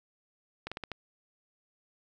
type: slowing click train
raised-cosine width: 0.3 ms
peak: -21 dBFS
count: 5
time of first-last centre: 0.67-0.917 s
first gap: 46 ms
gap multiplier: 1.2
effects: none